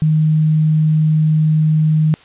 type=tone; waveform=sine; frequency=155.56 Hz; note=D#3; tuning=in tune; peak=-10 dBFS; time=0.02-2.14 s; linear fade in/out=0 ms; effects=white hiss -45 dBFS RMS until 2.24 s + resampled to 8000 Hz